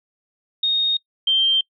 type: tone pair in turn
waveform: sine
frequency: 3714 / 3152 Hz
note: A#7 / G7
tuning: -7 / +9 cents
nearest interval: minor third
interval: 284 cents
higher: first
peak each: -16 / -14 dBFS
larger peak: second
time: 0.63-0.97 / 1.27-1.61 s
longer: neither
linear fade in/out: 5 ms
effects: noise-tail reverb RT60 0.1 s tail -25 dB re dry